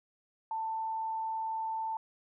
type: tone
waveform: sine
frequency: 889 Hz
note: A5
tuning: 18 cents sharp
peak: -32 dBFS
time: 0.51-1.97 s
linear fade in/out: 2 ms
effects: none